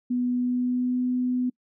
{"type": "tone with pitch glide", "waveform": "sine", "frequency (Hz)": [246.9, 250.3], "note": ["B3", "B3"], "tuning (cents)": [0, 23], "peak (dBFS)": -22, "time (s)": [0.1, 1.5], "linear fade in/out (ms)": 10, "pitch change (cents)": 23, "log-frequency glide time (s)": [0.33, 1.03], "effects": ["noise-tail reverb RT60 0.1 s tail -26 dB re dry"]}